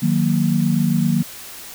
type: chord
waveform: sine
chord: D# minor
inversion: none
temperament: equal with one note detuned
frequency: 155.56 / 183.4 / 233.1 Hz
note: D#3 / F#3 / A#3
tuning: 0 / -15 / 0 cents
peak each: -19 dBFS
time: 0.02-1.23 s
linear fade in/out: 10 ms
effects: white hiss -36 dBFS RMS until 1.74 s